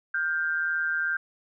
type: tone pair together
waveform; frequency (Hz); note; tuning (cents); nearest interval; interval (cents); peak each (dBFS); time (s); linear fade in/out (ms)
sine; 1414.8 / 1577; F6 / G6; +22 / +10; major second; 188; -29 / -26; 0.14-1.17; 5
effects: none